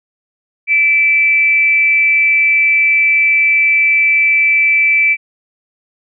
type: tone with frequency modulation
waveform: sine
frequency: 2324 Hz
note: D7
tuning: 19 cents flat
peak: -8 dBFS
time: 0.67-5.17 s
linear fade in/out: 50 ms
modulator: 313 Hz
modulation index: 0.24
effects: none